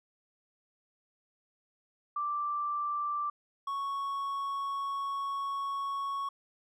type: tone pair in turn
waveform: sine / triangle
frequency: 1174.7 / 1108.8 Hz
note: D6 / C#6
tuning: 0 / 0 cents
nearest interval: minor second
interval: 100 cents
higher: first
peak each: -30 / -30 dBFS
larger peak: neither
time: 2.16-3.3 / 3.67-6.29 s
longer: second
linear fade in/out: 5 ms
effects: none